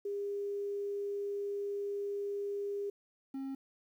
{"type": "tone pair in turn", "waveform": ["sine", "triangle"], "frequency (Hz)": [403.9, 269.6], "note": ["G#4", "C#4"], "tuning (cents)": [-48, -48], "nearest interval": "perfect fifth", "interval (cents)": 700, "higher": "first", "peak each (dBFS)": [-34, -35], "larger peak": "first", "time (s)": [[0.05, 2.9], [3.34, 3.55]], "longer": "first", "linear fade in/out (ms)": 5, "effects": ["11-bit"]}